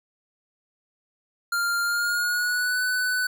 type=tone with pitch glide; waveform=square; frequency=1396.9 to 1497.2 Hz; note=F6 to F#6; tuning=0 to +20 cents; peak=-23 dBFS; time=1.52-3.27 s; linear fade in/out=5 ms; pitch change=+120 cents; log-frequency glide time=1.83-2.8 s; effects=none